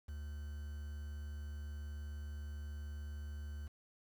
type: tone with quantisation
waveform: triangle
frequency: 73.42 Hz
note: D2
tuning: in tune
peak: -40 dBFS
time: 0.08-3.68 s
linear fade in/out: 10 ms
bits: 10
effects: none